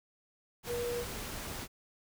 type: tone in noise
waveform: sine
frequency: 480 Hz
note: B4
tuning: 49 cents flat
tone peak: -33 dBFS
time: 0.66-1.05 s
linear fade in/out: 50 ms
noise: pink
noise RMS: -41 dBFS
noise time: 0.63-1.68 s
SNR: +5 dB
effects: none